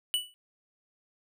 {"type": "tone with exponential decay", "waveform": "square", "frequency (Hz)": 2960, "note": "F#7", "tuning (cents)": 0, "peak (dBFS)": -23, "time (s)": [0.14, 0.34], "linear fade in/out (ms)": 0, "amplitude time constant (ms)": 43, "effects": []}